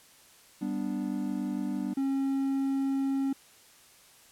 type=chord; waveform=triangle; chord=G major; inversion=none; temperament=equal; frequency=196 / 246.9 / 293.7 Hz; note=G3 / B3 / D4; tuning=0 / 0 / 0 cents; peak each=-32 dBFS; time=0.61-1.94 s; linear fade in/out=10 ms
type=tone; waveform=triangle; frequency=271.6 Hz; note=C#4; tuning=35 cents flat; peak=-24 dBFS; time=1.97-3.33 s; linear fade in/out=5 ms
effects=white hiss -57 dBFS RMS until 4.31 s + low-pass 12000 Hz 12 dB/octave